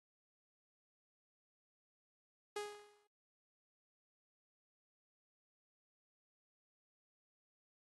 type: tone with exponential decay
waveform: sawtooth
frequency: 414.4 Hz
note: G#4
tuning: 4 cents flat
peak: -34 dBFS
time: 2.56-3.07 s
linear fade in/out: 5 ms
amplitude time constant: 110 ms
effects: AAC 32 kbps